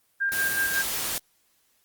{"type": "tone with tremolo", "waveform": "sine", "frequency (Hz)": 1598, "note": "G6", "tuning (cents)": 33, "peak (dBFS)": -22, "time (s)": [0.2, 0.83], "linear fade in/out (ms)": 20, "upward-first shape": "square", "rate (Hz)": 5.4, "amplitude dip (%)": 45}
{"type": "noise", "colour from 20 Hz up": "white", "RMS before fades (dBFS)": -29, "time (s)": [0.32, 1.18], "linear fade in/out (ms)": 0}
{"effects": ["white hiss -67 dBFS RMS until 1.84 s", "Opus 24 kbps"]}